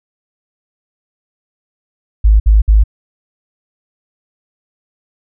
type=tone bursts; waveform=sine; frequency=52.8 Hz; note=G#1; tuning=29 cents sharp; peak=-4 dBFS; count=3; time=2.24-2.838 s; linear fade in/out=10 ms; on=160 ms; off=59 ms; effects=none